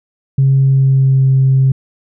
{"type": "tone with pitch glide", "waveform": "sine", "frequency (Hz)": [135.4, 133.3], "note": ["C#3", "C3"], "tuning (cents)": [-40, 33], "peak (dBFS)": -6, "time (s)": [0.38, 1.72], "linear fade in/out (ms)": 5, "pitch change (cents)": -27, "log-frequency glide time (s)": [0.59, 1.29], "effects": ["tanh soft clip ceiling -3 dBFS"]}